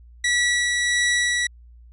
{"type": "tone with tremolo", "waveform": "sawtooth", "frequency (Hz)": 1942, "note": "B6", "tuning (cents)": -30, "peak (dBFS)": -14, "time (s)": [0.24, 1.47], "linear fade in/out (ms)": 5, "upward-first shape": "sine", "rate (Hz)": 1.5, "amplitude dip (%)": 25, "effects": ["added 59 Hz sine -44 dBFS peak until 1.92 s", "resampled to 24000 Hz"]}